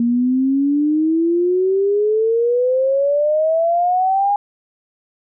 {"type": "exponential sweep", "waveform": "sine", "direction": "up", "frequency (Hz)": [233.1, 822], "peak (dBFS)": -13, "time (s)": [0, 4.36], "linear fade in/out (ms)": 2, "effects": []}